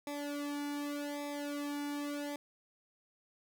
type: tone with flanger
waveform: sawtooth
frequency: 289.3 Hz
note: D4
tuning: 26 cents flat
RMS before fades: -39 dBFS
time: 0.07-2.36 s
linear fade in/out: 2 ms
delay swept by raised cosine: 0.67 to 1.59 ms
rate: 0.85 Hz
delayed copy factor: -1
effects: 12-bit